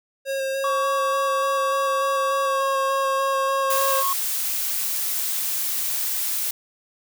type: tone with vibrato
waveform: square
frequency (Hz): 539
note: C#5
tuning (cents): -49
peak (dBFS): -24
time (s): 0.25-4.04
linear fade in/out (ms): 50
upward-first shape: square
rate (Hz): 3.4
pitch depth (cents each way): 12
type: tone with pitch glide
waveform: triangle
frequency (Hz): 1125 to 1091.1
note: C#6 to C#6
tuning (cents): +25 to -28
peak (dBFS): -20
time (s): 0.64-4.13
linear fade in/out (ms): 2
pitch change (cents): -53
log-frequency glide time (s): 2.46-2.64
type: noise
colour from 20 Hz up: blue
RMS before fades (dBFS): -25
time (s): 3.7-6.51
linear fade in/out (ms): 5
effects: none